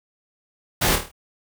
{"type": "noise with echo", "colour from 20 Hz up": "pink", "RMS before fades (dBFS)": -20, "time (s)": [0.81, 0.96], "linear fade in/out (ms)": 10, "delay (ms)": 26, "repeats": 6, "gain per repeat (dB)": -5, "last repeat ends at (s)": 1.116, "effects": []}